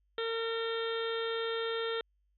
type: harmonic tone with a mistuned harmonic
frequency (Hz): 455.7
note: A#4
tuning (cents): -39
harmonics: 1 / 2 / 3 / 4 / 5 / 6 / 7 / 8 / 9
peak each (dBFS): -33 / -48 / -40 / -43 / -50 / -52 / -43 / -43 / -55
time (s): 0.18-2.01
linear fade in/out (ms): 2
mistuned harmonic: 9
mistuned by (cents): -46
effects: added 50 Hz sine -70 dBFS peak until 2.37 s

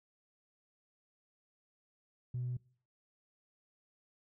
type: tone with tanh clipping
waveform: triangle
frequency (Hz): 124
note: B2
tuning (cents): +7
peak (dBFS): -35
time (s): 2.34-2.57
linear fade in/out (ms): 5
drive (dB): 5
effects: noise-tail reverb RT60 0.5 s tail -23 dB re dry

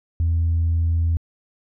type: tone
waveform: sine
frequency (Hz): 83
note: E2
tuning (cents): +12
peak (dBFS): -15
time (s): 0.2-1.17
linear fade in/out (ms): 0
effects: tanh soft clip ceiling -14 dBFS

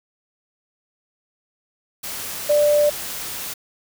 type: tone in noise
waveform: sine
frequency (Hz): 590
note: D5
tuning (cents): +8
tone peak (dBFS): -13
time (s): 2.49-2.9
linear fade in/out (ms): 10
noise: white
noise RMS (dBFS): -30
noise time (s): 2.03-3.54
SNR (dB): +14
effects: none

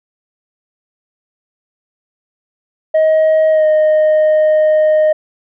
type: tone with pitch glide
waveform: sine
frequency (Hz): 630 to 618.1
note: D#5 to D#5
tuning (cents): +21 to -12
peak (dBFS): -5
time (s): 2.94-5.13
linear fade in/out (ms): 10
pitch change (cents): -33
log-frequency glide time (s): 3.51-3.66
effects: tanh soft clip ceiling -7 dBFS

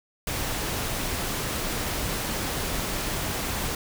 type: noise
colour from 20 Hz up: pink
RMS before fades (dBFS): -29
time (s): 0.27-3.75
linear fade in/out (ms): 2
effects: none

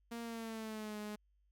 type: tone with pitch glide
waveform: sawtooth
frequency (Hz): 233.1 to 210.1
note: A#3 to G#3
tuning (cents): 0 to +20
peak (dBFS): -38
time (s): 0.11-1.16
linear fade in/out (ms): 10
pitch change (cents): -180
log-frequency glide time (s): 0.22-0.98
effects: added 50 Hz sine -70 dBFS peak until 1.51 s

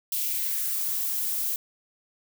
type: noise with high-pass filter sweep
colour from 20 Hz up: violet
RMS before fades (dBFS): -28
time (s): 0.12-1.56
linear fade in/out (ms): 2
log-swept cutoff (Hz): 3100 to 360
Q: 2.1
effects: none

